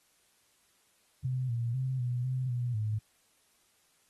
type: tone with pitch steps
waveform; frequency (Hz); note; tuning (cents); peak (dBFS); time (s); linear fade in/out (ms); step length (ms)
sine; 128.4 / 117.5 / 130.6 / 122.9 / 129 / 122 / 107.6; C3 / A#2 / C3 / B2 / C3 / B2 / A2; -32 / +14 / -3 / -8 / -24 / -21 / -38; -29; 1.24-2.99; 10; 250
effects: white hiss -69 dBFS RMS until 4.09 s + AAC 32 kbps